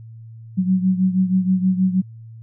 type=beating tone pair; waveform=sine; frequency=185 / 191.3 Hz; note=F#3 / G3; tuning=0 / -42 cents; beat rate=6.3 Hz; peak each=-16 / -21 dBFS; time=0.57-2.02 s; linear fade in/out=20 ms; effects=added 113 Hz sine -36 dBFS peak until 2.42 s